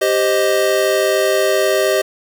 square chord, C minor, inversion second, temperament equal, 392 / 523.3 / 622.3 Hz, G4 / C5 / Eb5, 0 / 0 / 0 cents, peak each -18 / -20 / -17 dBFS, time 0.01-2.02 s, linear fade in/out 10 ms, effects 7-bit

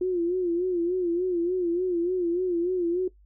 sine tone with vibrato, 354 Hz, F4, 23 cents sharp, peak -22 dBFS, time 0.01-3.08 s, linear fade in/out 5 ms, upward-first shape sine, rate 3.4 Hz, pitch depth 85 cents each way, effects noise-tail reverb RT60 0.1 s tail -17 dB re dry + added 50 Hz sine -53 dBFS peak until 3.25 s

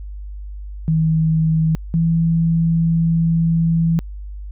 sine tone pair in turn, 159.6 / 165.04 Hz, D#3 / E3, +44 / +2 cents, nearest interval minor second, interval 58 cents, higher second, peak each -13 dBFS, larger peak neither, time 0.88-1.75 / 1.94-3.99 s, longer second, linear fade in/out 0 ms, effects added 50 Hz sine -28 dBFS peak until 4.51 s

